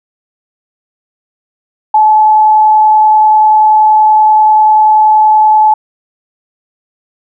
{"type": "tone with frequency modulation", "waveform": "sine", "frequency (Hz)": 860, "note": "A5", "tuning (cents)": -40, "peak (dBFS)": -3, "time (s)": [1.94, 5.74], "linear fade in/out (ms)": 5, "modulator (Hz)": 30.4, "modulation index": 0.26, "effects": []}